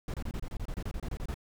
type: noise bursts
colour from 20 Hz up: brown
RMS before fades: -35 dBFS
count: 15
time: 0.08-1.343 s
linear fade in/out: 2 ms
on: 59 ms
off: 27 ms
effects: none